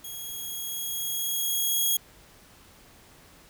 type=tone with level ramp; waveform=5% pulse; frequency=3307 Hz; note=G#7; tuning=8 cents flat; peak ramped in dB=-28 to -13 dBFS; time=0.04-1.97 s; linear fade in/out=5 ms; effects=pink hiss -54 dBFS RMS until 3.49 s